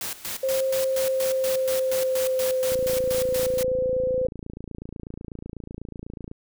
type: noise with tremolo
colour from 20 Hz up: white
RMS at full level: -31 dBFS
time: 0.01-3.63 s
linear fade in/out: 2 ms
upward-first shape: square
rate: 4.2 Hz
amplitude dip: 80%
type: tone with pitch glide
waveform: sine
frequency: 530 to 512.2 Hz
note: C5 to C5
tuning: +22 to -37 cents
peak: -21 dBFS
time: 0.43-4.27 s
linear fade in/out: 5 ms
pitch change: -59 cents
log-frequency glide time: 0.6-3.32 s
type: click train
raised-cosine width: 3 ms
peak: -23 dBFS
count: 102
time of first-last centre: 2.72-6.314 s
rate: 28.1 Hz
effects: none